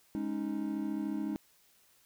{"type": "chord", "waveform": "triangle", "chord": "Ab suspended fourth", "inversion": "none", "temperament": "equal", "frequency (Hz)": [207.7, 277.2, 311.1], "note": ["Ab3", "Db4", "Eb4"], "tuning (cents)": [0, 0, 0], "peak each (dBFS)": [-35, -36, -34], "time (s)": [0.15, 1.36], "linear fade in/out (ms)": 0, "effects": ["white hiss -66 dBFS RMS until 2.05 s"]}